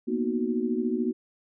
sine chord, B major seventh, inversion third, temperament equal, 233.1 / 246.9 / 311.1 / 370 Hz, A#3 / B3 / D#4 / F#4, 0 / 0 / 0 / 0 cents, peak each -29 / -29 / -33 / -30 dBFS, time 0.07-1.13 s, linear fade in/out 20 ms, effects none

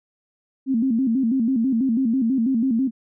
sine tone with vibrato, 245.8 Hz, B3, 8 cents flat, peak -17 dBFS, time 0.66-2.91 s, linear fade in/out 50 ms, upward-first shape square, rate 6.1 Hz, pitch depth 140 cents each way, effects none

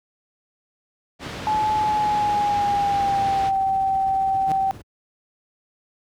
pink low-pass noise, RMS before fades -32 dBFS, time 1.19-3.52 s, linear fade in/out 50 ms, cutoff 4300 Hz, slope 12 dB/octave
sine tone with pitch glide, 858 to 773.3 Hz, A5 to G5, -44 to -24 cents, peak -18 dBFS, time 1.47-4.71 s, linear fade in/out 0 ms, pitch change -180 cents, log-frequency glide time 1.74-3.6 s
brown noise with tremolo, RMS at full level -33 dBFS, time 1.47-4.82 s, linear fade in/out 10 ms, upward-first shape triangle, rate 15 Hz, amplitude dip 45%
sawtooth tone with exponential growth, 154.2 Hz, D#3, 15 cents flat, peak -21 dBFS, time 4.41-4.52 s, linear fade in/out 2 ms, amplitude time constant 22 ms
effects high-pass 80 Hz 12 dB/octave

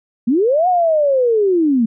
sine linear two-way sweep, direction up then down, 215.8 to 742 to 215.8 Hz, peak -11 dBFS, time 0.27-1.86 s, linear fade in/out 10 ms, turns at 0.68 s, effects none

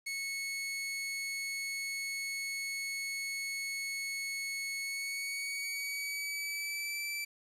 sawtooth tone with pitch glide, 2200 to 2325 Hz, C#7 to D7, -14 to -18 cents, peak -32 dBFS, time 0.06-7.25 s, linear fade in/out 10 ms, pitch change +96 cents, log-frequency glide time 4.81-6.99 s, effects resampled to 32000 Hz + 10-bit

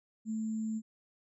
sine tone with sample-and-hold, 220 Hz, A3, in tune, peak -32 dBFS, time 0.25-0.82 s, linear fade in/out 50 ms, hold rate 7350 Hz, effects resampled to 24000 Hz

